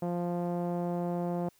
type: tone with low-pass filter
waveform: sawtooth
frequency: 174.61 Hz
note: F3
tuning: in tune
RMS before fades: -32 dBFS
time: 0.02-1.49 s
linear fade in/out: 5 ms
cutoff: 700 Hz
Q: 1.9
effects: white hiss -66 dBFS RMS until 1.59 s